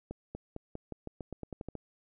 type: accelerating click train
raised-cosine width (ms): 2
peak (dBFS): -26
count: 13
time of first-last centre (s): 0.11-1.753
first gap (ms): 240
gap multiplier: 0.89
effects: none